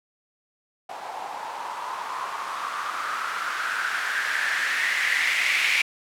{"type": "noise with low-pass filter sweep", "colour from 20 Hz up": "violet", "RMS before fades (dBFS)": -27, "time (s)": [0.89, 5.82], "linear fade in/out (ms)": 5, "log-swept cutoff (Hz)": [780, 2300], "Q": 5, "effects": []}